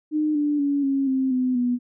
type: tone with pitch steps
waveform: sine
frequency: 305 / 294.1 / 283.6 / 273.5 / 263.7 / 254.3 / 245.2 Hz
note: D#4 / D4 / C#4 / C#4 / C4 / C4 / B3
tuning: -34 / +3 / +40 / -23 / +14 / -49 / -12 cents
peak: -19 dBFS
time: 0.11-1.79 s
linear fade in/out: 50 ms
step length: 240 ms
effects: none